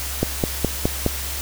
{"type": "click train", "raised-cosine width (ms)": 2, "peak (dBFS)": -4, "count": 5, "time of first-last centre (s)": [0.23, 1.063], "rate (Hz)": 4.8, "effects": ["added 68 Hz sine -30 dBFS peak until 1.41 s", "white hiss -29 dBFS RMS until 1.41 s"]}